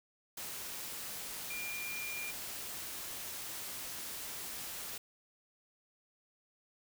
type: tone in noise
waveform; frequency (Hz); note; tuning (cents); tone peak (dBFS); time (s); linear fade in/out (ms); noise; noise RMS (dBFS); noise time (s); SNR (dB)
sine; 2400; D7; +37; -40; 1.5-2.31; 5; white; -43; 0.37-4.98; 0
effects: none